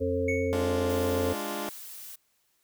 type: harmonic tone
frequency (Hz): 89.2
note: F2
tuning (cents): +37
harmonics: 1 / 3 / 5 / 6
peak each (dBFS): -32 / -32 / -29 / -31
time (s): 0-1.34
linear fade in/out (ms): 20
type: tone with exponential decay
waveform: triangle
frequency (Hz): 2217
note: C#7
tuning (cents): 0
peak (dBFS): -26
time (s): 0.28-0.84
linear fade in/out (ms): 5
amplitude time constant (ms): 120
type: chord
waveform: 15% pulse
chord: D diminished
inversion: second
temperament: equal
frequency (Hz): 207.7 / 293.7 / 349.2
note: Ab3 / D4 / F4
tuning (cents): 0 / 0 / 0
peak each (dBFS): -30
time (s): 0.53-1.69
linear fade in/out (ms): 0
type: noise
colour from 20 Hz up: blue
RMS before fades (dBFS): -43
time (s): 0.89-2.16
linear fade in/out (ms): 10
effects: white hiss -71 dBFS RMS until 2.63 s